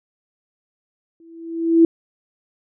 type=tone with exponential growth; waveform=sine; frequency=330.9 Hz; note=E4; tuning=7 cents sharp; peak=-6 dBFS; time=1.2-1.85 s; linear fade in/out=2 ms; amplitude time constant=140 ms; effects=none